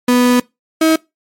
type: tone pair in turn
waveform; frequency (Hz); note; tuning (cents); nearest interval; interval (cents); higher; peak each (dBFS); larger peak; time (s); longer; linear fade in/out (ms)
35% pulse; 246.9 / 319.4; B3 / D#4; 0 / +45; major third; 445; second; -7; neither; 0.08-0.4 / 0.81-0.96; first; 5
effects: noise-tail reverb RT60 0.2 s tail -22 dB re dry + MP3 64 kbps